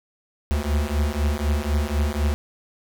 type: beating tone pair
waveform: square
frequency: 71.4 / 75.4 Hz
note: D2 / D2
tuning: -48 / +46 cents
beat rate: 4 Hz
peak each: -24 dBFS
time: 0.51-2.34 s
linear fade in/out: 0 ms
effects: none